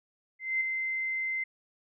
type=tone with ADSR envelope; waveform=sine; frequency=2074 Hz; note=C7; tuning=16 cents flat; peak=-24 dBFS; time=0.39-1.44 s; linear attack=220 ms; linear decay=4 ms; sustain=-5 dB; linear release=8 ms; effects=none